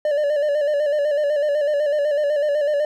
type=tone with vibrato; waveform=triangle; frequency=587.3 Hz; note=D5; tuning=in tune; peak=-15 dBFS; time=0.05-2.85 s; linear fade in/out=2 ms; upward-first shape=square; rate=8 Hz; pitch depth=48 cents each way; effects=none